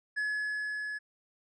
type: tone with level ramp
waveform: triangle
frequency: 1700 Hz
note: G#6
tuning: 40 cents sharp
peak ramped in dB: -27 to -33 dBFS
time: 0.16-0.99 s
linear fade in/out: 20 ms
effects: resampled to 22050 Hz